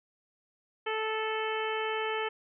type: harmonic tone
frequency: 437.9 Hz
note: A4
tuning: 8 cents flat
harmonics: 1 / 2 / 3 / 4 / 5 / 6 / 7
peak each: -33 / -36 / -38 / -39 / -40 / -41 / -41 dBFS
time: 0.86-2.29 s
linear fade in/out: 10 ms
effects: none